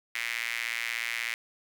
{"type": "tone with high-pass filter", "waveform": "sawtooth", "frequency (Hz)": 116.54, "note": "A#2", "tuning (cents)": 0, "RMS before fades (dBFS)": -33, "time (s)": [0.15, 1.34], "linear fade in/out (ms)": 0, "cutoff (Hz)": 2100, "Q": 4.6, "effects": []}